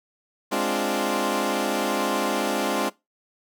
15% pulse chord, D half-diminished seventh, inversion second, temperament equal, 207.7 / 261.6 / 293.7 / 349.2 Hz, Ab3 / C4 / D4 / F4, 0 / 0 / 0 / 0 cents, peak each -22 dBFS, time 0.51-2.9 s, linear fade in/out 20 ms, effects noise-tail reverb RT60 0.2 s tail -20 dB re dry

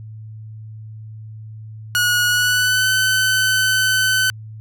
sawtooth tone with pitch glide, 1454 to 1519.3 Hz, F#6 to F#6, -31 to +45 cents, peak -11 dBFS, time 1.95-4.3 s, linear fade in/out 0 ms, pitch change +76 cents, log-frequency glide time 2.27-2.89 s, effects added 109 Hz sine -32 dBFS peak until 4.6 s

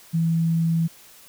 sine tone, 164.81 Hz, E3, in tune, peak -18 dBFS, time 0.13-0.88 s, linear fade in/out 20 ms, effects white hiss -49 dBFS RMS until 1.28 s

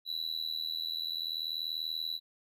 triangle tone with amplitude modulation, 3951 Hz, B7, in tune, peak -28 dBFS, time 0.05-2.2 s, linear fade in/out 50 ms, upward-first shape sine, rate 80.5 Hz, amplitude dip 95%, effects none

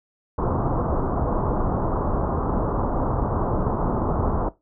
pink low-pass noise, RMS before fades -23 dBFS, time 0.38-4.49 s, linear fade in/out 5 ms, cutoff 1200 Hz, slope 48 dB/octave, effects noise-tail reverb RT60 0.2 s tail -18 dB re dry

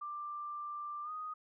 sine tone with pitch glide, 1183 to 1244.7 Hz, D6 to D#6, +12 to 0 cents, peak -39 dBFS, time 0.01-1.34 s, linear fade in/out 10 ms, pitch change +88 cents, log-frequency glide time 1.03-1.11 s, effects none

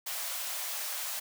white high-pass noise, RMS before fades -36 dBFS, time 0.06-1.2 s, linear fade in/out 10 ms, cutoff 540 Hz, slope 48 dB/octave, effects none

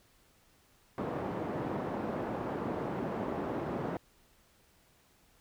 pink band-pass noise, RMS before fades -36 dBFS, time 0.98-3.97 s, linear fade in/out 0 ms, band 180 to 830 Hz, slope 12 dB/octave, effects pink hiss -66 dBFS RMS until 5.4 s

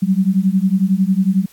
sine beating tone pair, 185 / 196 Hz, F#3 / G3, 0 / 0 cents, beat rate 11 Hz, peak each -15 / -15 dBFS, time 0.02-1.46 s, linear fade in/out 10 ms, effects white hiss -49 dBFS RMS until 1.52 s + AAC 64 kbps

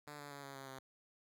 5% pulse tone with pitch steps, 147.4 / 144.37 / 141.4 / 138.49 / 135.64 / 132.84 Hz, D3 / D3 / C#3 / C#3 / C#3 / C3, +7 / -29 / +35 / -1 / -37 / +27 cents, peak -37 dBFS, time 0.07-0.79 s, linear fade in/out 5 ms, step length 120 ms, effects none

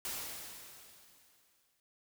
white noise with exponential decay, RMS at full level -38 dBFS, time 0.05-1.8 s, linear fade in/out 1 ms, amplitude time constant 380 ms, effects none

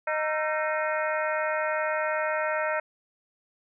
harmonic tone with a mistuned harmonic, 309.2 Hz, D#4, 11 cents flat, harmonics 2 / 3 / 4 / 5 / 6 / 7 / 8, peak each -28 / -33 / -33 / -34 / -34 / -38 / -40 dBFS, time 0.07-2.8 s, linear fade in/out 5 ms, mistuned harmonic 4, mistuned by +150 cents, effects none

